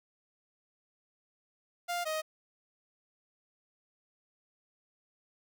sawtooth tone pair in turn, 700 / 626.1 Hz, F5 / D#5, +4 / +11 cents, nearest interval major second, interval 193 cents, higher first, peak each -28 dBFS, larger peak neither, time 1.88-2.05 / 2.05-2.22 s, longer neither, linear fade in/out 20 ms, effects none

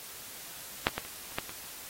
clicks, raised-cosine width 0.3 ms, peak -7 / -16 / -27 / -30 / -14 / -24 dBFS, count 6, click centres 0.869 / 0.98 / 1.05 / 1.321 / 1.385 / 1.494 s, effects white hiss -45 dBFS RMS until 1.89 s + AAC 48 kbps

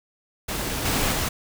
pink noise with level steps, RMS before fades -28 / -23 / -25 dBFS, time 0.48-1.29 s, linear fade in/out 10 ms, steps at 0.85 / 1.12 s, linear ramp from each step 5 ms, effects none

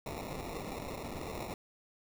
white noise with sample-and-hold, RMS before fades -41 dBFS, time 0.06-1.54 s, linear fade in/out 2 ms, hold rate 1575 Hz, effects none

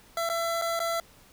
25% pulse tone with dropouts, 671 Hz, E5, 31 cents sharp, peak -23 dBFS, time 0.17-1 s, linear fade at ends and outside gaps 2 ms, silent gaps 0.291-0.298 / 0.615-0.62 / 0.793-0.801 s, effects pink hiss -56 dBFS RMS until 1.32 s

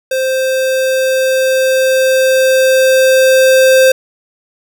square tone with level ramp, 523.3 Hz, C5, in tune, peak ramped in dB -13 to -5 dBFS, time 0.11-3.92 s, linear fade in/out 5 ms, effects none

